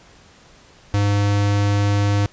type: tone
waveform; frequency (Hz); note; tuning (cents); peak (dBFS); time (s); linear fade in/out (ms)
square; 101.8; G#2; -34; -16; 0.94-2.26; 0
effects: pink hiss -49 dBFS RMS until 2.32 s + resampled to 16000 Hz